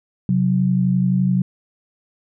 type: tone pair together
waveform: sine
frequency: 132.5 / 184.22 Hz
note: C3 / F#3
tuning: +22 / -7 cents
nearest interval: tritone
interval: 571 cents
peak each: -19 / -16 dBFS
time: 0.29-1.42 s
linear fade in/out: 2 ms
effects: none